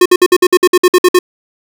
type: tone bursts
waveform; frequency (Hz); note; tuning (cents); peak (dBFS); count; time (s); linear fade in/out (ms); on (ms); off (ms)
square; 361.5; F#4; -40; -4; 12; 0.01-1.19; 5; 47; 56
effects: none